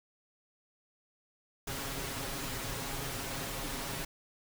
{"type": "noise with comb filter", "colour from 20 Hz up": "pink", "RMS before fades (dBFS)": -38, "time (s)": [1.67, 4.05], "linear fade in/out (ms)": 5, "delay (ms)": 7.3, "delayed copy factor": 0.65, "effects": []}